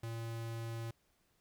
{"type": "tone", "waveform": "square", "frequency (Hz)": 114.7, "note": "A#2", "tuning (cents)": -28, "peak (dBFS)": -40, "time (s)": [0.03, 0.91], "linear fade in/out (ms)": 5, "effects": ["pink hiss -75 dBFS RMS until 1.4 s"]}